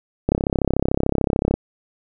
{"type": "click train", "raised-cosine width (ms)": 2, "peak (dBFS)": -4, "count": 43, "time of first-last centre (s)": [0.29, 1.54], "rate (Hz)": 33.6, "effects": []}